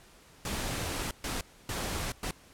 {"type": "noise bursts at uneven times", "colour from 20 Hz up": "pink", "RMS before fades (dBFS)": -34, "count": 4, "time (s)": [[0.45, 1.11], [1.24, 1.41], [1.69, 2.12], [2.23, 2.31]], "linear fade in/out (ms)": 2, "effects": ["pink hiss -57 dBFS RMS until 2.53 s", "low-pass 12000 Hz 12 dB/octave"]}